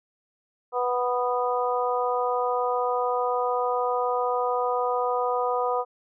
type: harmonic tone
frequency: 246.9 Hz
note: B3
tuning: in tune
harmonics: 2 / 3 / 4 / 5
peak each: -26 / -28 / -29 / -30 dBFS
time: 0.72-5.85 s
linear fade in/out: 50 ms
effects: none